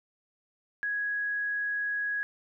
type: tone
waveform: sine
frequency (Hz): 1664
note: G#6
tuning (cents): +3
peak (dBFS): -28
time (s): 0.83-2.23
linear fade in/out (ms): 0
effects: none